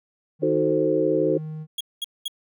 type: tone with tremolo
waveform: triangle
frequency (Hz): 155.6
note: D#3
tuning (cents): 0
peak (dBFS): -28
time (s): 0.39-1.67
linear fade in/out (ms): 50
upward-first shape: sine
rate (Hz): 1.2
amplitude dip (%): 35
type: chord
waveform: sine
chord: D# diminished seventh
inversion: none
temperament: equal with one note detuned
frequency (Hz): 311.1 / 370 / 442.8 / 523.3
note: D#4 / F#4 / A4 / C5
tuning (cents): 0 / 0 / +11 / 0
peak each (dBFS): -24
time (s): 0.42-1.38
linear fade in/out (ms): 10
type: tone bursts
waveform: 45% pulse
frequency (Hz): 3311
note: G#7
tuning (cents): -6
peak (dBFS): -25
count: 3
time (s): 1.78-2.281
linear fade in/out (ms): 5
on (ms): 27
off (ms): 210
effects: none